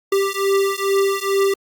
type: beating tone pair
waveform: square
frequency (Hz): 392 / 394.3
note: G4 / G4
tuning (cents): 0 / +10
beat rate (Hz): 2.3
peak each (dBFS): -20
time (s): 0.12-1.54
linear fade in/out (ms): 5
effects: Opus 48 kbps